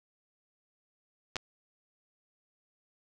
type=clicks; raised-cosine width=0.2 ms; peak=-16 dBFS; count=2; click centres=1.358 / 1.366 s; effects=none